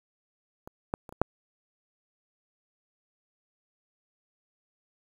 clicks, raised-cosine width 1 ms, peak -28 / -14 / -30 / -30 / -7 dBFS, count 5, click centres 0.675 / 0.939 / 1.092 / 1.125 / 1.216 s, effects 8-bit

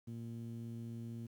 sawtooth tone with low-pass filter, 115.9 Hz, A#2, 10 cents flat, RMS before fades -45 dBFS, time 0.07-1.27 s, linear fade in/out 10 ms, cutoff 250 Hz, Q 2, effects 11-bit

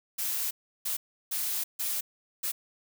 blue noise bursts at uneven times, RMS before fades -31 dBFS, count 5, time 0.18-0.51 / 0.85-0.97 / 1.31-1.64 / 1.79-2.01 / 2.43-2.52 s, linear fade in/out 10 ms, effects none

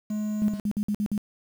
triangle tone, 211.8 Hz, G#3, 34 cents sharp, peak -24 dBFS, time 0.1-0.6 s, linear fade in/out 5 ms
sine tone bursts, 207.7 Hz, G#3, in tune, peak -23 dBFS, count 7, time 0.42-1.178 s, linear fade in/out 0 ms, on 62 ms, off 54 ms
effects 8-bit

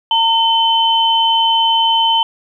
sine tone pair together, 910 / 3061 Hz, A#5 / G7, -42 / -42 cents, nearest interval octave + major sixth, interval 2100 cents, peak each -13 dBFS, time 0.11-2.23 s, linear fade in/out 2 ms, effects 8-bit

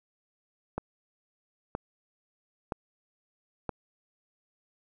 click train, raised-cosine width 1 ms, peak -17 dBFS, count 4, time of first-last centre 0.78-3.693 s, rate 1.03 Hz, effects none

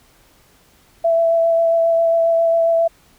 sine tone with vibrato, 665 Hz, E5, 15 cents sharp, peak -12 dBFS, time 1.04-2.88 s, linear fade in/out 10 ms, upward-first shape sine, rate 7.4 Hz, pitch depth 12 cents each way, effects pink hiss -53 dBFS RMS until 3.18 s

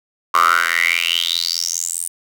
10% pulse tone with high-pass filter sweep, 84.8 Hz, E2, 50 cents sharp, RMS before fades -18 dBFS, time 0.34-2.08 s, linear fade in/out 5 ms, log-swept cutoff 1100 to 9500 Hz, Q 8, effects none

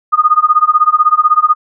sine tone with tremolo, 1232 Hz, D#6, 17 cents flat, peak -3 dBFS, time 0.12-1.55 s, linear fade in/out 20 ms, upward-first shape sine, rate 16 Hz, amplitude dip 95%, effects none

